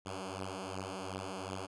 5% pulse beating tone pair, 93.8 / 96.5 Hz, F#2 / G2, +24 / -27 cents, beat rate 2.7 Hz, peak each -31 dBFS, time 0.05-1.67 s, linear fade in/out 20 ms, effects resampled to 24000 Hz

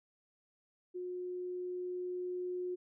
sine tone with level ramp, 361 Hz, F#4, 43 cents flat, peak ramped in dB -38 to -35 dBFS, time 0.94-2.76 s, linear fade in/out 20 ms, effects none

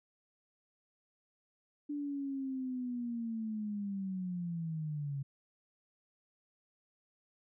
sine linear sweep, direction down, 293.7 to 136.5 Hz, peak -35 dBFS, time 1.89-5.23 s, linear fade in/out 10 ms, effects none

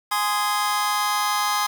sawtooth chord, Ab major, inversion none, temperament just, 830.6 / 1038.3 / 1245.9 Hz, Ab5 / C6 / Eb6, 0 / -14 / +2 cents, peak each -21 dBFS, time 0.11-1.67 s, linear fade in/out 10 ms, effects 7-bit

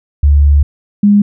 sine tone pair in turn, 72 / 204.6 Hz, D2 / G#3, -34 / -26 cents, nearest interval octave + tritone, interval 1808 cents, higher second, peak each -4 dBFS, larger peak neither, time 0.23-0.63 / 1.03-1.22 s, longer first, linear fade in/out 5 ms, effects none

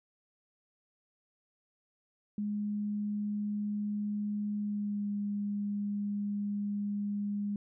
sine tone with pitch glide, 207.5 to 204.3 Hz, G#3 to G#3, -1 to -28 cents, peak -31 dBFS, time 2.38-7.56 s, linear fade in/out 2 ms, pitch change -27 cents, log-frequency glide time 4.58-5.1 s, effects none

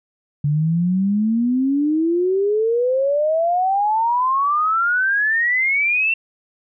sine exponential sweep, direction up, 142.9 to 2715 Hz, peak -15 dBFS, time 0.44-6.14 s, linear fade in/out 5 ms, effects none

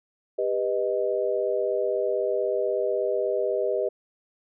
sine chord, G augmented, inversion none, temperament equal with one note detuned, 397.7 / 493.9 / 622.3 Hz, G4 / B4 / D#5, +25 / 0 / 0 cents, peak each -27 dBFS, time 0.38-3.89 s, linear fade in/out 10 ms, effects none

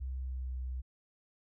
sine tone with pitch glide, 64.9 to 63.53 Hz, C2 to B1, -13 to +50 cents, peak -35 dBFS, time 0-0.82 s, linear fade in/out 20 ms, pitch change -37 cents, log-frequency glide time 0.16-0.52 s, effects none

